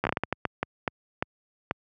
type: slowing click train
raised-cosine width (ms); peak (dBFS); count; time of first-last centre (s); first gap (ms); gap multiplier
0.5; -10; 13; 0.04-1.711; 12; 1.4
effects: high-pass 80 Hz 12 dB/octave